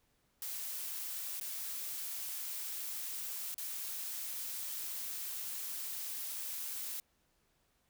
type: noise with dropouts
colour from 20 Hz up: blue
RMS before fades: -41 dBFS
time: 0.42-7 s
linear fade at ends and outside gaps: 1 ms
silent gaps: 1.399-1.411 / 3.543-3.58 s
effects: pink hiss -75 dBFS RMS until 7.89 s